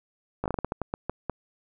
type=slowing click train; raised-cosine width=1 ms; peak=-14 dBFS; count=12; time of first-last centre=0.44-1.297 s; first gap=17 ms; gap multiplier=1.28; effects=none